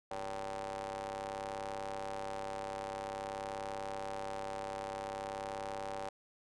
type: ring-modulated tone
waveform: sawtooth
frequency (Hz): 100.5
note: G2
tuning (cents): +44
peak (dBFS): -32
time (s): 0.11-6.09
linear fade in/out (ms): 0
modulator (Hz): 671
effects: resampled to 22050 Hz